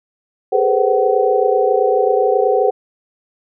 sine tone cluster, 402.9 / 430.6 / 491.1 / 522 / 754 Hz, G4 / A4 / B4 / C5 / F#5, +48 / -37 / -10 / -4 / +32 cents, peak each -18 dBFS, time 0.52-2.71 s, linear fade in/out 10 ms, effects none

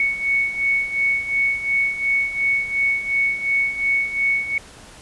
sine beating tone pair, 2217 / 2219.8 Hz, C#7 / C#7, 0 / +2 cents, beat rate 2.8 Hz, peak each -24 / -19 dBFS, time 0-4.58 s, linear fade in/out 2 ms, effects pink hiss -43 dBFS RMS until 5.01 s + resampled to 24000 Hz

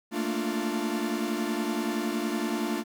45% pulse chord, Bb major seventh, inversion third, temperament equal with one note detuned, 220 / 230.7 / 293.7 / 349.2 Hz, A3 / Bb3 / D4 / F4, 0 / -18 / 0 / 0 cents, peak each -33 dBFS, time 0.11-2.84 s, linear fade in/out 50 ms, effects 10-bit

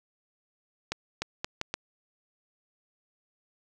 accelerating click train, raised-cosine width 0.2 ms, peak -13 dBFS, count 5, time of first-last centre 0.92-1.74 s, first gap 300 ms, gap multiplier 0.75, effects none

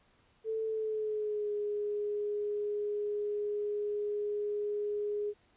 sine tone with pitch glide, 442.1 to 414.9 Hz, A4 to G#4, +8 to -2 cents, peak -31 dBFS, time 0.44-5.34 s, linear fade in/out 50 ms, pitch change -110 cents, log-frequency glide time 0.64-1.52 s, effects pink hiss -68 dBFS RMS until 5.56 s + resampled to 8000 Hz

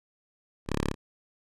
5% pulse tone, 35.56 Hz, C#1, 45 cents sharp, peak -16 dBFS, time 0.66-0.95 s, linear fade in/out 50 ms, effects low-pass 10000 Hz 12 dB/octave

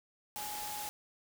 sine tone in noise, 837 Hz, G#5, 13 cents sharp, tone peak -42 dBFS, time 0.36-0.89 s, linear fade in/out 0 ms, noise white, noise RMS -42 dBFS, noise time 0.36-0.89 s, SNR -3 dB, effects none

